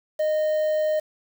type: tone with quantisation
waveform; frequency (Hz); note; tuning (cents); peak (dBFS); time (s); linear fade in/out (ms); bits
triangle; 616; D#5; -17; -18; 0.19-1; 10; 7
effects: none